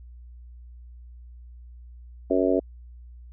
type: harmonic tone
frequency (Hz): 93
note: F#2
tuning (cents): +9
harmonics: 3 / 4 / 5 / 6 / 7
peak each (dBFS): -24 / -25 / -26 / -27 / -27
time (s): 2.3-2.6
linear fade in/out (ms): 10
effects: added 60 Hz sine -42 dBFS peak until 3.32 s